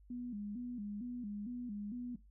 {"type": "tone with vibrato", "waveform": "sine", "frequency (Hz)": 224.4, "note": "A3", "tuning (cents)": 34, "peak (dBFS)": -40, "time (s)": [0.1, 2.16], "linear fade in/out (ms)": 5, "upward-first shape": "square", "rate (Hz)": 2.2, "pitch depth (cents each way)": 150, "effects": ["noise-tail reverb RT60 0.2 s tail -18 dB re dry", "added 50 Hz sine -59 dBFS peak until 2.3 s"]}